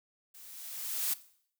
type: noise with level ramp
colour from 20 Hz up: blue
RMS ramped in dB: -53 to -30 dBFS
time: 0.34-1.14 s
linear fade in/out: 10 ms
effects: noise-tail reverb RT60 0.6 s tail -17 dB re dry